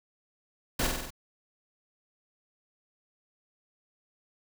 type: noise with echo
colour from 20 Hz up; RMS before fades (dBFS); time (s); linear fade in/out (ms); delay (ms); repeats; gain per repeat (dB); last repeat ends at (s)
pink; -28; 0.79-0.87; 5; 47; 5; -3; 1.105
effects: none